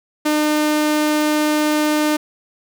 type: tone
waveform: sawtooth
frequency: 302.6 Hz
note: D#4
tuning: 48 cents flat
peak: -11 dBFS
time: 0.25-2.17 s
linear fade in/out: 10 ms
effects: none